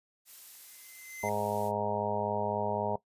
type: noise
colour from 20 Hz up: blue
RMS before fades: -49 dBFS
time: 0.25-1.72 s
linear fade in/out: 50 ms
type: tone with exponential growth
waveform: square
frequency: 2064 Hz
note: C7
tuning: 24 cents flat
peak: -37 dBFS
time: 0.5-1.29 s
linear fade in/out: 2 ms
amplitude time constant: 170 ms
type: harmonic tone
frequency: 103.83 Hz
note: G#2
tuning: in tune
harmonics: 1 / 2 / 4 / 5 / 6 / 7 / 8 / 9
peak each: -41 / -39 / -37 / -39 / -35 / -39 / -38 / -35 dBFS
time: 1.23-2.96 s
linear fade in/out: 5 ms
effects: noise-tail reverb RT60 0.1 s tail -17 dB re dry + resampled to 32000 Hz